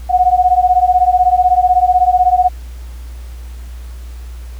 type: beating tone pair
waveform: sine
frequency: 722 / 738 Hz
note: F#5 / F#5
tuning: -43 / -5 cents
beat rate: 16 Hz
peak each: -11 dBFS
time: 0.09-2.49 s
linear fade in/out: 20 ms
effects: added 60 Hz sine -26 dBFS peak until 4.59 s + pink hiss -44 dBFS RMS until 4.59 s

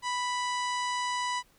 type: harmonic tone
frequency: 988 Hz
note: B5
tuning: in tune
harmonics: 1 / 2 / 3 / 4 / 5 / 6 / 7 / 8 / 9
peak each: -30 / -36 / -40 / -42 / -44 / -46 / -47 / -48 / -49 dBFS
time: 0.02-1.43 s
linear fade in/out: 50 ms
effects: pink hiss -64 dBFS RMS until 1.58 s

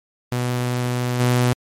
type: tone with level steps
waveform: sawtooth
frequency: 123.47 Hz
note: B2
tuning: in tune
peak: -16 / -11 dBFS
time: 0.32-1.53 s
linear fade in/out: 0 ms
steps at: 1.19 s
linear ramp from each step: 20 ms
effects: MP3 64 kbps

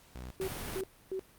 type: tone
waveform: sawtooth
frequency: 62.4 Hz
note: B1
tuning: 19 cents sharp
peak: -38 dBFS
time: 0.15-0.31 s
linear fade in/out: 0 ms
type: tone bursts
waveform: sine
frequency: 380 Hz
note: F#4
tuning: 46 cents sharp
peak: -33 dBFS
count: 3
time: 0.4-1.194 s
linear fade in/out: 0 ms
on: 78 ms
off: 280 ms
type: noise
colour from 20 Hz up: pink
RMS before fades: -40 dBFS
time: 0.41-0.81 s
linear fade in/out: 2 ms
effects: pink hiss -60 dBFS RMS until 1.38 s + Opus 48 kbps

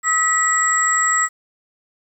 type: tone cluster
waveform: sine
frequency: 1278 / 1945 / 7670 Hz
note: D#6 / B6 / A#8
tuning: +46 / -27 / +48 cents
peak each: -19 dBFS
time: 0.03-1.29 s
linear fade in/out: 50 ms
effects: 8-bit

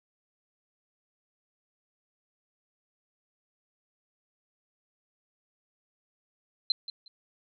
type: tone with echo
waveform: sine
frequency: 4100 Hz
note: C8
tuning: 36 cents flat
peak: -21 dBFS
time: 6.7-6.72 s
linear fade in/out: 2 ms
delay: 180 ms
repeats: 2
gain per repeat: -14 dB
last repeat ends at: 7.08 s
effects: none

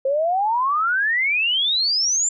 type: exponential sweep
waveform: sine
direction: up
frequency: 523.3 to 7360 Hz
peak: -17 dBFS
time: 0.05-2.29 s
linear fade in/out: 5 ms
effects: none

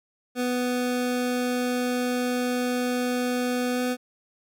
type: tone with pitch glide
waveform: 25% pulse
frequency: 248 to 249.6 Hz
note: B3 to B3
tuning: +7 to +19 cents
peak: -20 dBFS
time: 0.35-3.97 s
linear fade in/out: 50 ms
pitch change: +12 cents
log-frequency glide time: 3.73-3.81 s
effects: none

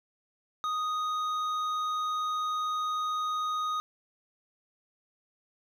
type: tone with hard clipping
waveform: sine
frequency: 1244.5 Hz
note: D#6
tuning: in tune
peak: -30 dBFS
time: 0.64-3.8 s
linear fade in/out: 0 ms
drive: 7 dB
effects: none

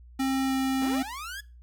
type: tone with pitch glide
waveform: square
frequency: 266.6 to 265.1 Hz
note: C4 to C4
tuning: +33 to +23 cents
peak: -25 dBFS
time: 0.19-1.03 s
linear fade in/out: 10 ms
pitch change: -10 cents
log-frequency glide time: 0.47-0.52 s
type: linear sweep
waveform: sawtooth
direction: up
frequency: 186.1 to 1716 Hz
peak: -32 dBFS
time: 0.81-1.41 s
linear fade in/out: 10 ms
effects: noise-tail reverb RT60 0.3 s tail -21 dB re dry + added 60 Hz sine -47 dBFS peak until 1.62 s

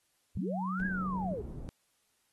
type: linear two-way sweep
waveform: sine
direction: up then down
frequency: 34.65 to 1671 to 374.4 Hz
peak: -35 dBFS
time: 0.35-1.42 s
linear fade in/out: 10 ms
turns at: 0.86 s
type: tone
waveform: sine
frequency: 186.8 Hz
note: F#3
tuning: 17 cents sharp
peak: -33 dBFS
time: 0.37-1.34 s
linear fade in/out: 2 ms
type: low-pass noise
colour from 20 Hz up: pink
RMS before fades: -43 dBFS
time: 0.8-1.69 s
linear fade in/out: 0 ms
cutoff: 310 Hz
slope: 12 dB/octave
effects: white hiss -74 dBFS RMS until 2.32 s + AAC 32 kbps

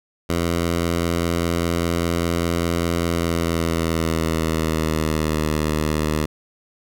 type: tone with pitch glide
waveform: 10% pulse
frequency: 85 to 77.05 Hz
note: F2 to D#2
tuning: -46 to -16 cents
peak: -11 dBFS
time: 0.29-6.26 s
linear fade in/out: 10 ms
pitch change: -170 cents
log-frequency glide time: 3.05-5.51 s
effects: none

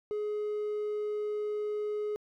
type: tone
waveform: triangle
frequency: 420.3 Hz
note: G#4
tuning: 21 cents sharp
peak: -28 dBFS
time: 0.11-2.16 s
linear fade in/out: 0 ms
effects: tanh soft clip ceiling -24 dBFS

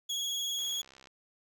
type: tone with vibrato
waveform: 30% pulse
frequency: 3322 Hz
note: G#7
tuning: in tune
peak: -29 dBFS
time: 0.09-0.82 s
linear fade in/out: 10 ms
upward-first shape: sine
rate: 20 Hz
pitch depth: 35 cents each way
type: click train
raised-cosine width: 0.2 ms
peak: -36 dBFS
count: 33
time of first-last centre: 0.59-1.072 s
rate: 66.4 Hz
effects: none

